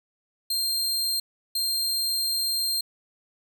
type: tone bursts at uneven times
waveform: sawtooth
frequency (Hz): 4186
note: C8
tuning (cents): 0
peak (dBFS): -21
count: 2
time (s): 0.5-1.2 / 1.55-2.81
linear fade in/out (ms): 5
effects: none